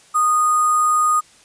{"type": "tone with sample-and-hold", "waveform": "sine", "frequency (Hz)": 1231, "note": "D#6", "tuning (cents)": -19, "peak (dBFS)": -13, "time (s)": [0.14, 1.21], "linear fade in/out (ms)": 20, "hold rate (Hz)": 8820, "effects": ["white hiss -50 dBFS RMS until 1.44 s", "resampled to 22050 Hz"]}